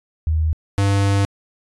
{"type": "tone pair in turn", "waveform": ["sine", "square"], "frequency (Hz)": [78.9, 99.41], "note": ["D#2", "G2"], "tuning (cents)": [25, 25], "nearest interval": "major third", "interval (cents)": 400, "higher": "second", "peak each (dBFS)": -15, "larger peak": "neither", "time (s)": [[0.27, 0.53], [0.78, 1.25]], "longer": "second", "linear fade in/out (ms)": 0, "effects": ["resampled to 24000 Hz"]}